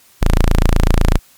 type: tone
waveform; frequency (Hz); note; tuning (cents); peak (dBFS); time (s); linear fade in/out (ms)
sawtooth; 28.01; A0; +32; -5; 0.21-1.19; 20
effects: white hiss -49 dBFS RMS until 1.37 s + MP3 96 kbps